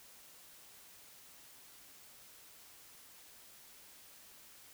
silence, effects white hiss -58 dBFS RMS until 4.73 s

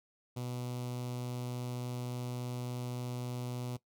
sawtooth tone with notch filter, 123.5 Hz, B2, in tune, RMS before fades -39 dBFS, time 0.36-3.77 s, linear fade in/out 10 ms, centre 1700 Hz, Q 1, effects noise-tail reverb RT60 0.1 s tail -17 dB re dry

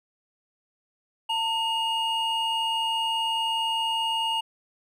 triangle tone pair together, 904.7 / 2859 Hz, A5 / F7, +48 / +40 cents, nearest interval octave + minor sixth, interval 1992 cents, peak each -25 dBFS, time 1.29-4.41 s, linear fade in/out 10 ms, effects none

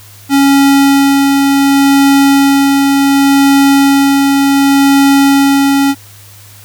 square tone with tremolo, 277.2 Hz, C#4, in tune, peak -5 dBFS, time 0.29-5.95 s, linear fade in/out 50 ms, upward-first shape sine, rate 0.68 Hz, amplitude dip 25%, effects added 102 Hz sine -37 dBFS peak until 6.64 s + white hiss -38 dBFS RMS until 6.64 s

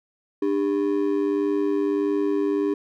triangle ring-modulated tone, 349.2 Hz, F4, in tune, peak -15 dBFS, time 0.42-2.74 s, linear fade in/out 5 ms, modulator 50.8 Hz, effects none

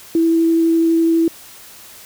sine tone with vibrato, 329.6 Hz, E4, in tune, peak -11 dBFS, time 0.15-1.28 s, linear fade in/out 2 ms, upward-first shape triangle, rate 12 Hz, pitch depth 9 cents each way, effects white hiss -40 dBFS RMS until 2.05 s

